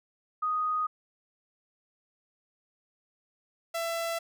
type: tone pair in turn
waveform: sine / sawtooth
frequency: 1244.5 / 668.6 Hz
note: D#6 / E5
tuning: 0 / +24 cents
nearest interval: major seventh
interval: 1076 cents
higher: first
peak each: -26 dBFS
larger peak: neither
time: 0.42-0.87 / 3.74-4.19 s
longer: neither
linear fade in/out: 10 ms
effects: none